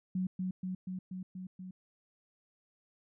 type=tone with echo; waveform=sine; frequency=185 Hz; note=F#3; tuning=in tune; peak=-30 dBFS; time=0.15-0.27 s; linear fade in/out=5 ms; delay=240 ms; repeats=6; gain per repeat=-2 dB; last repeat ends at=1.71 s; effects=none